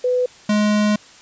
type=tone pair in turn; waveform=sine / square; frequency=499.3 / 209.9 Hz; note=B4 / G#3; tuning=+19 / +19 cents; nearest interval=octave + minor third; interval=1500 cents; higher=first; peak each=-15 dBFS; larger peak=neither; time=0.04-0.26 / 0.49-0.96 s; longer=second; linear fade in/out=5 ms; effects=white hiss -45 dBFS RMS until 1.21 s + resampled to 16000 Hz